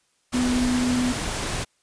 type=tone in noise; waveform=sine; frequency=248.5 Hz; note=B3; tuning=11 cents sharp; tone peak=-20 dBFS; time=0.33-1.13 s; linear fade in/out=20 ms; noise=pink; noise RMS=-28 dBFS; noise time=0.32-1.65 s; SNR=+5 dB; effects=white hiss -67 dBFS RMS until 1.82 s + resampled to 22050 Hz